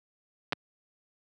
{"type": "clicks", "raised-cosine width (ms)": 0.3, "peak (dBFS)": -12, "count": 2, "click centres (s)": [0.524, 0.531], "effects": ["high-pass 150 Hz 12 dB/octave"]}